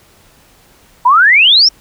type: exponential sweep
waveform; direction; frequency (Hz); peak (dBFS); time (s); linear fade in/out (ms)
sine; up; 932.3 to 5640; -4; 1.05-1.69; 10
effects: pink hiss -47 dBFS RMS until 1.8 s